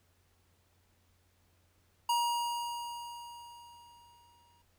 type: tone with exponential decay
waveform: square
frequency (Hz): 949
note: A#5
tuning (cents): +31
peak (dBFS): -27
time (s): 2.09-4.62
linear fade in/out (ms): 5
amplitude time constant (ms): 550
effects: added 88 Hz sine -70 dBFS peak until 4.78 s + pink hiss -72 dBFS RMS until 4.78 s